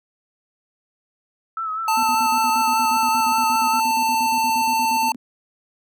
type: tone with vibrato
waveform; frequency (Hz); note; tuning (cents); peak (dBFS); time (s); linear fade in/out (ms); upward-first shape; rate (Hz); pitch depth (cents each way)
sine; 1302; E6; -22; -23; 1.57-3.8; 2; sine; 5.1; 48
type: tone with pitch glide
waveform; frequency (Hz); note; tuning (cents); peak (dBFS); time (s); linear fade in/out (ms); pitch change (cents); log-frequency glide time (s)
square; 887 to 892.1; A5 to A5; +14 to +24; -18; 1.88-5.12; 2; +10; 2.43-4.74
type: tone with tremolo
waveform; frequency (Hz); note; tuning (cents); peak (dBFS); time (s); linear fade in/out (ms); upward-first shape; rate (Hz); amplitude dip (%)
sine; 246.9; B3; 0; -28; 1.97-5.16; 5; square; 8.5; 80
effects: none

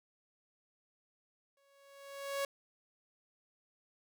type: tone with exponential growth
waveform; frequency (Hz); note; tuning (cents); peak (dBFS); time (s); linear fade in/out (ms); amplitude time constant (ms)
sawtooth; 556; C#5; +5; -28; 1.57-2.45; 2; 190
effects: none

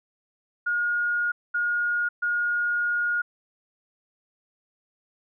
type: tone bursts at uneven times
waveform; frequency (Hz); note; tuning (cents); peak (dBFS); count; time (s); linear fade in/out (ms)
sine; 1432; F6; +43; -22; 3; 0.66-1.32 / 1.54-2.09 / 2.22-3.22; 10
effects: none

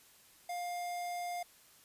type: tone with notch filter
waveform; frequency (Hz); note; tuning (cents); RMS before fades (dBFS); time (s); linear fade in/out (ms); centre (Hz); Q
square; 705; F5; +16; -39; 0.49-1.43; 5; 3100; 2
effects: white hiss -62 dBFS RMS until 1.84 s + resampled to 32000 Hz

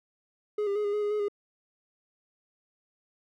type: tone with pitch steps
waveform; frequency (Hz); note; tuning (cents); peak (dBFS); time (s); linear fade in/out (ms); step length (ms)
triangle; 419.7 / 400.2 / 419.7 / 408 / 419.1 / 413.4 / 422 / 408.9; G#4 / G4 / G#4 / G#4 / G#4 / G#4 / G#4 / G#4; +18 / +36 / +18 / -31 / +16 / -8 / +28 / -27; -24; 0.58-1.284; 5; 88
effects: none

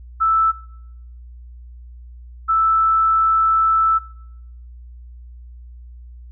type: tone pair in turn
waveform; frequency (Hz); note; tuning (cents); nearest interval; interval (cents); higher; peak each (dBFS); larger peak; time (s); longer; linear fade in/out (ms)
sine; 1318.5 / 1318.5; E6 / E6; 0 / 0; unison; 0; neither; -13; neither; 0.2-0.52 / 2.48-3.99; second; 20
effects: noise-tail reverb RT60 0.8 s tail -22 dB re dry + added 60 Hz sine -36 dBFS peak until 6.31 s

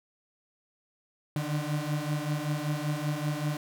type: beating tone pair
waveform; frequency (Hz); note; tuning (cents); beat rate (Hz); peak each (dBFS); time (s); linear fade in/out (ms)
35% pulse; 146.83 / 152.03; D3 / D#3; 0 / -40; 5.2; -30 / -30; 1.36-3.57; 2
effects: none

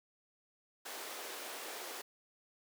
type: high-pass noise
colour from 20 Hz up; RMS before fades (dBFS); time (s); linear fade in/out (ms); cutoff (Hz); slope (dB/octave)
pink; -45; 0.85-2.02; 10; 370; 24
effects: none

